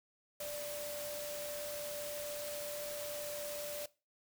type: tone in noise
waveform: sine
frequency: 587.3 Hz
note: D5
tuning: in tune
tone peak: -41 dBFS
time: 0.4-3.86 s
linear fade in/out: 5 ms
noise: white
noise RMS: -45 dBFS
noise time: 0.4-3.86 s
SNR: +1 dB
effects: noise-tail reverb RT60 0.3 s tail -20 dB re dry